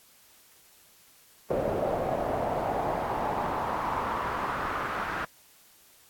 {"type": "noise with band-pass filter sweep", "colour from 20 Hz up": "brown", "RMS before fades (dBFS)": -30, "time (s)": [1.5, 5.25], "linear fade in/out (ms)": 5, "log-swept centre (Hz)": [550, 1400], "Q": 2.8, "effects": ["white hiss -58 dBFS RMS until 6.09 s", "AAC 64 kbps"]}